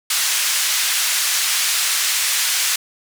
white band-pass noise, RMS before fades -19 dBFS, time 0.1-2.76 s, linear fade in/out 5 ms, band 1500 to 9100 Hz, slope 12 dB/octave, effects none

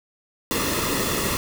pink noise with comb filter, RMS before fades -24 dBFS, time 0.51-1.37 s, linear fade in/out 0 ms, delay 1.3 ms, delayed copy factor -0.65, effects none

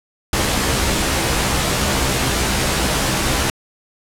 pink noise with comb filter, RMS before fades -18 dBFS, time 0.33-3.5 s, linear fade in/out 2 ms, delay 15 ms, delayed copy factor +0.65, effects low-pass 11000 Hz 12 dB/octave

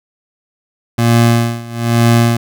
25% pulse tone with tremolo, 117.1 Hz, A#2, 8 cents sharp, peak -3 dBFS, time 0.98-2.37 s, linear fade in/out 5 ms, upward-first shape sine, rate 1.1 Hz, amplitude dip 90%, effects none

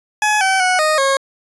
20% pulse tone with pitch steps, 846 / 765 / 736 / 619 / 544 Hz, G#5 / G5 / F#5 / D#5 / C#5, +32 / -42 / -9 / -9 / -33 cents, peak -8 dBFS, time 0.22-1.17 s, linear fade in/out 2 ms, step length 190 ms, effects resampled to 24000 Hz

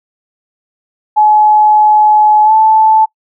sine tone with pitch glide, 850 to 874.4 Hz, G#5 to A5, +40 to -11 cents, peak -4 dBFS, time 1.16-3.06 s, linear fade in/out 20 ms, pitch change +49 cents, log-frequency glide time 2.44-2.52 s, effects noise-tail reverb RT60 0.1 s tail -24 dB re dry

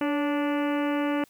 harmonic tone with a mistuned harmonic, 291.9 Hz, D4, 10 cents flat, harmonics 1 / 2 / 3 / 4 / 5 / 6 / 7 / 8 / 9 / 10, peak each -25 / -31 / -35 / -37 / -39 / -41 / -42 / -43 / -44 / -45 dBFS, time 0.01-1.24 s, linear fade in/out 2 ms, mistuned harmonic 2, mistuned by -43 cents, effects white hiss -60 dBFS RMS until 1.29 s

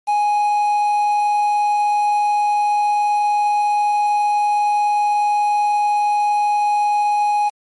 triangle tone with quantisation, 830.6 Hz, G#5, in tune, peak -12 dBFS, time 0.07-7.5 s, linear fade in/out 20 ms, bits 6, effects MP3 48 kbps

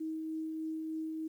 sine tone with tremolo, 317.3 Hz, D#4, 34 cents sharp, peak -34 dBFS, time 0-1.28 s, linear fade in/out 10 ms, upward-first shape triangle, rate 3.3 Hz, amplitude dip 25%, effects 11-bit

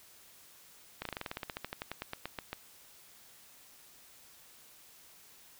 slowing click train, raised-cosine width 0.3 ms, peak -21 dBFS, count 21, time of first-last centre 1.02-2.53 s, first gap 33 ms, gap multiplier 1.08, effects white hiss -58 dBFS RMS until 5.59 s

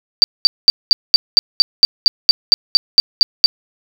sine tone bursts, 4648 Hz, D8, 19 cents flat, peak -3 dBFS, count 15, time 0.22-3.46 s, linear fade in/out 0 ms, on 20 ms, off 210 ms, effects none

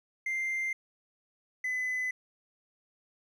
triangle tone pair in turn, 2093 / 2012 Hz, C7 / B6, 0 / +32 cents, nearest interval minor second, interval 68 cents, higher first, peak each -27 dBFS, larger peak neither, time 0.26-0.73 / 1.64-2.11 s, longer neither, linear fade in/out 5 ms, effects tanh soft clip ceiling -24 dBFS

